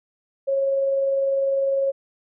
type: tone with tremolo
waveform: sine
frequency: 546 Hz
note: C#5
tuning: 26 cents flat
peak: -17 dBFS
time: 0.47-1.92 s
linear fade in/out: 20 ms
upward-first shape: triangle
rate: 20 Hz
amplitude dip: 30%
effects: none